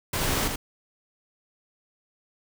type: noise with echo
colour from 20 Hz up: pink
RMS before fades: -27 dBFS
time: 0.13-0.48 s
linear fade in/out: 5 ms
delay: 80 ms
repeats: 1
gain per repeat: -4 dB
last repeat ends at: 0.56 s
effects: none